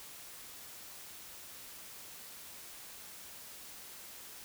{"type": "silence", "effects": ["white hiss -50 dBFS RMS until 4.44 s"]}